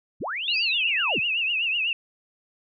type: linear two-way sweep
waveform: sine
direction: up then down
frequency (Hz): 38.73 to 4927 to 44.27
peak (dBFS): -27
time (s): 0.2-1.2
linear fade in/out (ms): 20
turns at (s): 0.58
type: tone with vibrato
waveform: sine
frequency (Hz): 2700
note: E7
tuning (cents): +41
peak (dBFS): -22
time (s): 0.48-1.93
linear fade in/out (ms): 2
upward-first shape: triangle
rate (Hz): 8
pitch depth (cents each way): 140
effects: none